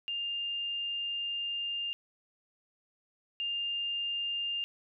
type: tone pair in turn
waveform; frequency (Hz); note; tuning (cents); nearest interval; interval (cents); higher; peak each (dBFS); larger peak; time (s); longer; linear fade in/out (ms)
sine; 2805 / 2805; F7 / F7; +7 / +7; unison; 0; neither; -32 / -31; second; 0.08-1.93 / 3.4-4.64; first; 0
effects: none